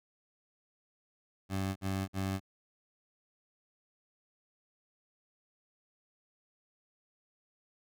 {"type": "tone bursts", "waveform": "20% pulse", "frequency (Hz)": 96, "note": "G2", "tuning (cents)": -36, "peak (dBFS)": -27, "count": 3, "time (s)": [1.49, 2.402], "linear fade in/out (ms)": 50, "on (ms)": 270, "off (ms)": 51, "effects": []}